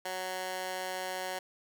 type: tone with high-pass filter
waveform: 15% pulse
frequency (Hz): 185.4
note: F#3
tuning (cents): +4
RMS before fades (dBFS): -37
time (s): 0.05-1.39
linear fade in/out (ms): 5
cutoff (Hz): 690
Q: 0.9
effects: none